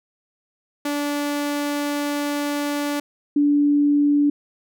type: tone pair in turn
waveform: sawtooth / sine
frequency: 290 / 290 Hz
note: D4 / D4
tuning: -22 / -22 cents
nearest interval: unison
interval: 0 cents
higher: neither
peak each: -18 / -14 dBFS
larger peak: second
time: 0.85-3 / 3.36-4.3 s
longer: first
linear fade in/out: 5 ms
effects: none